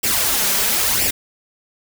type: noise with flanger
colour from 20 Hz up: white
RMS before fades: -18 dBFS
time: 0.03-1.11 s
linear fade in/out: 10 ms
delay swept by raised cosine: 0.38 to 5.18 ms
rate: 0.99 Hz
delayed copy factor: +0.65
effects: none